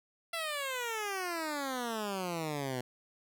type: exponential sweep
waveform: 10% pulse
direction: down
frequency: 680 to 122.9 Hz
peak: -26 dBFS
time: 0.33-2.81 s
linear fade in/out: 5 ms
effects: none